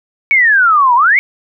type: exponential two-way sweep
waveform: sine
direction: down then up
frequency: 2270 to 932.3 to 2270 Hz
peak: -6 dBFS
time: 0.31-1.19 s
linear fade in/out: 0 ms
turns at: 0.95 s
effects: none